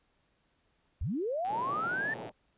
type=linear sweep; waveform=sine; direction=up; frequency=50 to 1806 Hz; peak=-30 dBFS; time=1.01-2.14 s; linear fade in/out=5 ms
type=click train; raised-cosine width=0.3 ms; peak=-34 dBFS; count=97; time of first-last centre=1.45-2.292 s; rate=114 Hz
type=band-pass noise; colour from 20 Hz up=white; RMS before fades=-42 dBFS; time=1.47-2.32 s; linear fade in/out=50 ms; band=110 to 880 Hz; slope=48 dB/octave
effects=pink hiss -73 dBFS RMS until 2.57 s + resampled to 8000 Hz